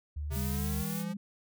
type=tone; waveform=sine; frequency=74.1 Hz; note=D2; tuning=16 cents sharp; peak=-33 dBFS; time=0.16-0.83 s; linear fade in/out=10 ms
type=exponential sweep; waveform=square; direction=up; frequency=130.81 to 174.61 Hz; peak=-37 dBFS; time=0.3-1.14 s; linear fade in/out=20 ms
type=noise; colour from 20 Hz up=blue; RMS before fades=-41 dBFS; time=0.31-1.05 s; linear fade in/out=50 ms
type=tone with pitch glide; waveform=sine; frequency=200 to 201.5 Hz; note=G3 to G3; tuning=+35 to +48 cents; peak=-35 dBFS; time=0.36-1.17 s; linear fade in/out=5 ms; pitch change=+13 cents; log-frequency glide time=0.77-1.06 s
effects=none